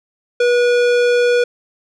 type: tone with tanh clipping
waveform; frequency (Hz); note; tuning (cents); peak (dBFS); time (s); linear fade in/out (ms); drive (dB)
sine; 485.2; B4; -31; -13; 0.4-1.44; 5; 18
effects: none